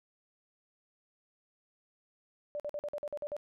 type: tone bursts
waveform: sine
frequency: 587.3 Hz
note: D5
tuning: in tune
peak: -34 dBFS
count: 9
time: 2.55-3.366 s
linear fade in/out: 0 ms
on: 48 ms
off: 48 ms
effects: none